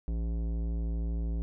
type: tone with tanh clipping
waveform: sine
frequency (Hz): 56.4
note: A1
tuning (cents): +44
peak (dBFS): -31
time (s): 0.08-1.42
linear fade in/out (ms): 0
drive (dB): 15
effects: none